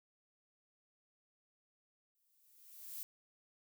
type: noise with exponential growth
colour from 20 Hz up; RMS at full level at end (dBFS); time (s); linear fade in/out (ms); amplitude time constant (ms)
violet; -43; 2.15-3.03; 0; 190
effects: none